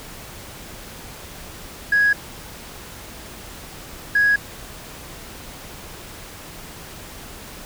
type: tone pair in turn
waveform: sine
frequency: 1661.2 / 1661.2 Hz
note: G#6 / G#6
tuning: 0 / 0 cents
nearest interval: unison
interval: 0 cents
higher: neither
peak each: -12 dBFS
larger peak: neither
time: 1.92-2.13 / 4.15-4.36 s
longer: neither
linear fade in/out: 5 ms
effects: tanh soft clip ceiling -10 dBFS + pink hiss -38 dBFS RMS until 7.65 s